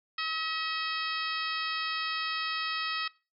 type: harmonic tone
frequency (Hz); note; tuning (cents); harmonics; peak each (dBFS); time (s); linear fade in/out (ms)
640; D#5; +49; 2 / 3 / 4 / 5 / 6 / 7 / 8; -35 / -37 / -38 / -39 / -40 / -40 / -41; 0.18-3.08; 5
effects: noise-tail reverb RT60 0.3 s tail -21 dB re dry